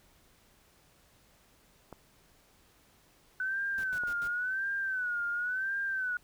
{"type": "clicks", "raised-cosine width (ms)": 1, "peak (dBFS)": -30, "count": 2, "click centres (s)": [1.927, 4.036]}
{"type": "tone with vibrato", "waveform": "sine", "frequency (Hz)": 1500, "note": "F#6", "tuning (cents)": 23, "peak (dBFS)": -30, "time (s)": [3.4, 6.17], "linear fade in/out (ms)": 2, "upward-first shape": "sine", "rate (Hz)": 0.94, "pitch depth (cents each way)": 110}
{"type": "noise bursts", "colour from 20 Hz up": "pink", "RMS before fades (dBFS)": -49, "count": 4, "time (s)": [3.78, 4.275], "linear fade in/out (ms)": 0, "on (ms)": 57, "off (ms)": 89}
{"effects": ["pink hiss -64 dBFS RMS until 6.23 s"]}